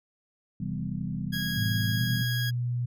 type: chord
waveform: sine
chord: C major seventh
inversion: none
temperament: equal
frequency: 130.81 / 164.81 / 196 / 246.9 Hz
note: C3 / E3 / G3 / B3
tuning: 0 / 0 / 0 / 0 cents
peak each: -34 / -34 / -34 / -39 dBFS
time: 0.6-2.23 s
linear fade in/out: 5 ms
type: click train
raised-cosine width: 5 ms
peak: -34 dBFS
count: 72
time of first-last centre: 0.62-2.248 s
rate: 43.6 Hz
type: tone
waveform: 20% pulse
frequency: 1649 Hz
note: G#6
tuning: 13 cents flat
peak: -26 dBFS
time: 1.32-2.51 s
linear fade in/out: 20 ms
type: tone with pitch glide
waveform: sine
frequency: 109.1 to 121.76 Hz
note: A2 to B2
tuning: -14 to -24 cents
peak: -26 dBFS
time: 1.57-2.86 s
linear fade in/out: 10 ms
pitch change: +190 cents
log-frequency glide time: 1.9-2.04 s
effects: none